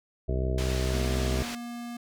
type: harmonic tone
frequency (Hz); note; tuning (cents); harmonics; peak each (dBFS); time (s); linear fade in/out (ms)
64; C2; -38; 1 / 2 / 3 / 4 / 5 / 6 / 7 / 8 / 9 / 10; -27 / -32 / -39 / -41 / -41 / -35 / -40 / -46 / -47 / -38; 0.28-1.43; 10
type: low-pass noise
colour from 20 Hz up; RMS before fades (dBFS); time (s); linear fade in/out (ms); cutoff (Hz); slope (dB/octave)
white; -38; 0.58-1.55; 2; 5100; 12
type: tone with pitch glide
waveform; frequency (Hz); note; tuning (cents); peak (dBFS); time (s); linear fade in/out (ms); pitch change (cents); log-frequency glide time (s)
square; 236.6 to 238.1; A#3 to A#3; +26 to +37; -36; 0.93-1.97; 5; +11; 1.05-1.15
effects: none